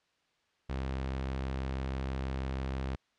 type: tone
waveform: sawtooth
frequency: 66.2 Hz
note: C2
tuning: 21 cents sharp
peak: -29 dBFS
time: 0.69-2.96 s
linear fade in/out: 10 ms
effects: white hiss -73 dBFS RMS until 3.18 s + low-pass 4000 Hz 12 dB/octave